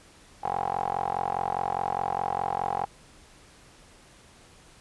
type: tone with band-pass filter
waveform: 15% pulse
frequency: 44.86 Hz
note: F1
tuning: 47 cents sharp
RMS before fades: -29 dBFS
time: 0.43-2.86 s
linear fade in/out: 10 ms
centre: 830 Hz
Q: 9.2
effects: pink hiss -54 dBFS RMS until 4.8 s + resampled to 24000 Hz